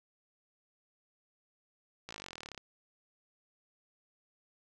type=slowing click train; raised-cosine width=0.2 ms; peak=-26 dBFS; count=22; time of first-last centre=2.09-2.578 s; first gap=17 ms; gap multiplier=1.03; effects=none